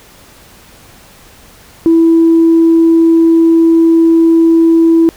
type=tone; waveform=sine; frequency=329.6 Hz; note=E4; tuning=in tune; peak=-3 dBFS; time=1.86-5.09 s; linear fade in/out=0 ms; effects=tanh soft clip ceiling 0 dBFS + pink hiss -40 dBFS RMS until 5.16 s